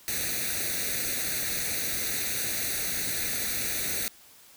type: noise with comb filter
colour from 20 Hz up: white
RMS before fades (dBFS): -30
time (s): 0.08-4.08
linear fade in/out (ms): 0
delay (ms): 0.48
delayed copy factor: +0.8
effects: white hiss -54 dBFS RMS until 4.56 s